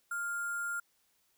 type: tone with sample-and-hold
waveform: sine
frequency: 1400 Hz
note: F6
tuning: 4 cents sharp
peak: -33 dBFS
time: 0.11-0.8 s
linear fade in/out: 5 ms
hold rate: 8820 Hz
effects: white hiss -73 dBFS RMS until 1.37 s